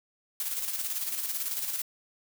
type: noise with tremolo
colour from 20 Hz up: blue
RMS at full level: -31 dBFS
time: 0.4-1.82 s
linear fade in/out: 2 ms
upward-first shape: square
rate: 18 Hz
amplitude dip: 45%
effects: none